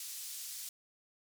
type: band-pass noise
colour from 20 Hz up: pink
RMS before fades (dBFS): -44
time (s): 0-0.69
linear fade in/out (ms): 2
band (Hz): 5700 to 16000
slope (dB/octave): 12
effects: none